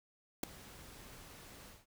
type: noise with ADSR envelope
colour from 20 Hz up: pink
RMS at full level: -30 dBFS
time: 0.43-1.86 s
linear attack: 6 ms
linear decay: 3 ms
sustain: -24 dB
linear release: 180 ms
effects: none